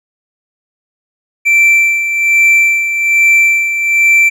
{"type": "tone with tremolo", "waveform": "triangle", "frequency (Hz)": 2341, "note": "D7", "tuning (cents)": -6, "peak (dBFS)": -3, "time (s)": [1.45, 4.3], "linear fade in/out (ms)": 20, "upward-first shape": "sine", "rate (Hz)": 1.2, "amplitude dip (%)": 60, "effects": []}